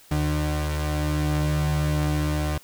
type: tone pair together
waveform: 35% pulse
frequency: 75 / 150.52 Hz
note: D2 / D3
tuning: +37 / +43 cents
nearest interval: octave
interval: 1206 cents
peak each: -23 dBFS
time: 0.11-2.58 s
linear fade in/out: 5 ms
effects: white hiss -52 dBFS RMS until 2.63 s